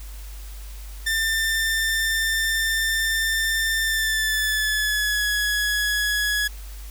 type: tone with pitch glide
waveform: sawtooth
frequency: 1791 to 1680.7 Hz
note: A6 to G#6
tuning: +30 to +20 cents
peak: -17 dBFS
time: 1.06-6.48 s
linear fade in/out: 10 ms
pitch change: -110 cents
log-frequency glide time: 3.82-5.25 s
effects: added 50 Hz sine -34 dBFS peak until 6.9 s + white hiss -46 dBFS RMS until 6.9 s